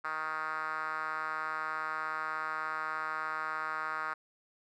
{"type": "tone with band-pass filter", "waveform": "5% pulse", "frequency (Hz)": 156.7, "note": "D#3", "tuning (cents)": 13, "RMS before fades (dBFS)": -36, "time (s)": [0.04, 4.14], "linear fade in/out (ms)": 10, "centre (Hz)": 1300, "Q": 3.4, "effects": []}